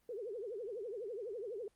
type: tone with vibrato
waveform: sine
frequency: 440 Hz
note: A4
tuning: in tune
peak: -40 dBFS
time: 0.09-1.68 s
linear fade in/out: 2 ms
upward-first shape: triangle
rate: 12 Hz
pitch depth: 280 cents each way
effects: pink hiss -75 dBFS RMS until 1.75 s + Opus 24 kbps